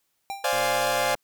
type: tone with exponential decay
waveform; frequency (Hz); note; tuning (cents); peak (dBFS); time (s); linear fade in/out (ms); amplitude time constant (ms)
square; 791; G5; +15; -28; 0.3-0.6; 0; 64
type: chord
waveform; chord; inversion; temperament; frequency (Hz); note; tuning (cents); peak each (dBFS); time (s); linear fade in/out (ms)
sawtooth; D half-diminished seventh; third; equal; 523.3 / 587.3 / 698.5 / 830.6; C5 / D5 / F5 / Ab5; 0 / 0 / 0 / 0; -24; 0.44-1.15; 5
type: click train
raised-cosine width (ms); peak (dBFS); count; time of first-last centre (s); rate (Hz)
1; -25; 75; 0.53-1.152; 119
effects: white hiss -73 dBFS RMS until 1.23 s